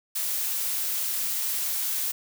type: noise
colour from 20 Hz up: blue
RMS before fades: -28 dBFS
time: 0.15-2.12 s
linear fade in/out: 10 ms
effects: none